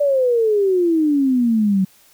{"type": "exponential sweep", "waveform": "sine", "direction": "down", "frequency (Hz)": [587.3, 185.4], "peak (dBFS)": -13, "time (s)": [0, 1.85], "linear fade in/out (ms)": 10, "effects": ["white hiss -52 dBFS RMS until 2.13 s"]}